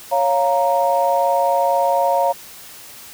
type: chord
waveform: sine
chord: Bb minor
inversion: first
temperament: equal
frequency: 554.4 / 698.5 / 932.3 Hz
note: Db5 / F5 / Bb5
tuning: 0 / 0 / 0 cents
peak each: -18 dBFS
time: 0.11-2.33 s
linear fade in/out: 20 ms
effects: tanh soft clip ceiling -4 dBFS + white hiss -39 dBFS RMS until 3.13 s